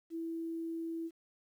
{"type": "tone with quantisation", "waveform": "sine", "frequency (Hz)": 329.7, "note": "E4", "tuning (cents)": 0, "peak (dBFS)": -36, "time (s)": [0.1, 1.11], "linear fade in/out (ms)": 50, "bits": 11, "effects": []}